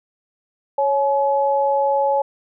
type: tone pair together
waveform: sine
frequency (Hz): 554.4 / 850.4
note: C#5 / G#5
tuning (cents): 0 / +41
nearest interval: perfect fifth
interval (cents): 741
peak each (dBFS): -18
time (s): 0.78-2.22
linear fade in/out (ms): 5
effects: none